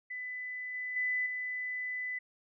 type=tone with level steps; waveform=sine; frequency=2000 Hz; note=B6; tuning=21 cents sharp; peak=-37 / -35 / -29 / -34 dBFS; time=0.1-2.19 s; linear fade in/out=10 ms; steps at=0.74 / 0.96 / 1.26 s; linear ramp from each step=5 ms; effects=none